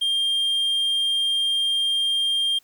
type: tone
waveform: triangle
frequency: 3200 Hz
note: G7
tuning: 35 cents sharp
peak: -18 dBFS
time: 0.01-2.59 s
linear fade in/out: 10 ms
effects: white hiss -60 dBFS RMS until 2.63 s